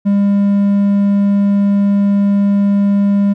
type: tone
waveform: triangle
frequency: 200.9 Hz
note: G3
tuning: 43 cents sharp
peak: -7 dBFS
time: 0.05-3.34 s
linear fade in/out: 20 ms
effects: none